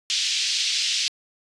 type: band-pass noise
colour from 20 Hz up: white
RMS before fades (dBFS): -24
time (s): 0.1-1.08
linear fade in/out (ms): 0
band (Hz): 2700 to 5400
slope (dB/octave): 24
effects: resampled to 22050 Hz